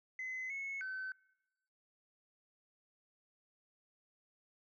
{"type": "tone with pitch steps", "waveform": "sine", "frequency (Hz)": [2038, 2192, 1527], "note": ["C7", "C#7", "G6"], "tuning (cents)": [-46, -20, -46], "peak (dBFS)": -38, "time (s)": [0.19, 1.12], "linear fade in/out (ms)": 2, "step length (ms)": 310, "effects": ["noise-tail reverb RT60 1.0 s tail -24 dB re dry", "tanh soft clip ceiling -36 dBFS"]}